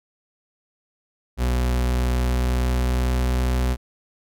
40% pulse tone with pitch glide, 61.74 to 62.57 Hz, B1 to B1, 0 to +23 cents, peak -18 dBFS, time 1.37-3.77 s, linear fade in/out 50 ms, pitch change +23 cents, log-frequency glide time 1.78-3.59 s, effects none

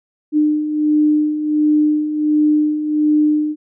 sine beating tone pair, 300.9 / 302.3 Hz, D4 / D#4, +42 / -50 cents, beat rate 1.4 Hz, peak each -20 / -13 dBFS, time 0.32-3.56 s, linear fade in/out 50 ms, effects none

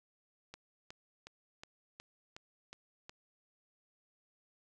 click train, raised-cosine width 0.2 ms, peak -30 dBFS, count 8, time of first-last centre 0.54-3.095 s, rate 2.74 Hz, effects none

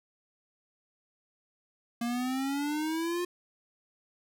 square exponential sweep, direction up, 233.1 to 357.4 Hz, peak -30 dBFS, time 2.01-3.25 s, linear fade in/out 5 ms, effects none

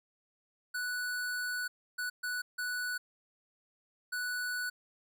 square tone bursts at uneven times, 1480 Hz, F#6, in tune, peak -34 dBFS, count 5, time 0.74-1.68 / 1.98-2.1 / 2.23-2.42 / 2.58-2.98 / 4.12-4.7 s, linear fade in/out 10 ms, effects none

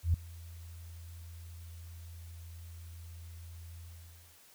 sine tone with ADSR envelope, 84 Hz, E2, 33 cents sharp, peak -22 dBFS, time 0.03-4.39 s, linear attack 110 ms, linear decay 4 ms, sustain -23 dB, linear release 590 ms, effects white hiss -60 dBFS RMS until 4.54 s

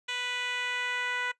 10% pulse tone with band-pass filter sweep, 493.9 Hz, B4, in tune, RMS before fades -32 dBFS, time 0.08-1.32 s, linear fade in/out 10 ms, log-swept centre 3100 to 1700 Hz, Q 1.4, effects noise-tail reverb RT60 0.1 s tail -19 dB re dry + resampled to 24000 Hz

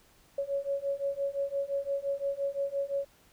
sine beating tone pair, 554 / 559.8 Hz, C#5 / C#5, -1 / +17 cents, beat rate 5.8 Hz, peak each -33 / -32 dBFS, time 0.38-3.05 s, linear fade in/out 5 ms, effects pink hiss -62 dBFS RMS until 3.32 s

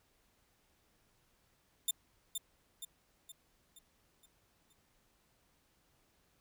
10% pulse tone with echo, 3605 Hz, A7, 41 cents sharp, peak -22 dBFS, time 1.88-1.91 s, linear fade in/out 5 ms, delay 470 ms, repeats 6, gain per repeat -6 dB, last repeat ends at 4.73 s, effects pink hiss -73 dBFS RMS until 6.4 s

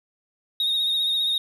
sine tone with vibrato, 3729 Hz, A#7, in tune, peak -18 dBFS, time 0.6-1.38 s, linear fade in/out 2 ms, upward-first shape sine, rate 15 Hz, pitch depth 36 cents each way, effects tanh soft clip ceiling -19 dBFS + 9-bit

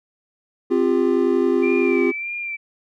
triangle chord, C suspended fourth, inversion none, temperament equal with one note detuned, 261.6 / 349.2 / 400.2 Hz, C4 / F4 / G4, 0 / 0 / +36 cents, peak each -19 / -17 / -18 dBFS, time 0.7-2.12 s, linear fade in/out 20 ms
sine tone with vibrato, 2349 Hz, D7, in tune, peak -25 dBFS, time 1.62-2.57 s, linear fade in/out 20 ms, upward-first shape sine, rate 1.7 Hz, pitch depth 45 cents each way
effects none

